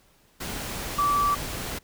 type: tone in noise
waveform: sine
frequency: 1158 Hz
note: D6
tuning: 25 cents flat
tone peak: -20 dBFS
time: 0.98-1.35 s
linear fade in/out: 10 ms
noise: pink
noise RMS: -33 dBFS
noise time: 0.4-1.79 s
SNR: +10 dB
effects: pink hiss -61 dBFS RMS until 1.83 s